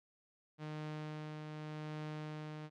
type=tone with tremolo; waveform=sawtooth; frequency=153.1 Hz; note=D#3; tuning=28 cents flat; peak=-37 dBFS; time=0.58-2.7 s; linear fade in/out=50 ms; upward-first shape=triangle; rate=0.86 Hz; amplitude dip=35%; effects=low-pass 4000 Hz 12 dB/octave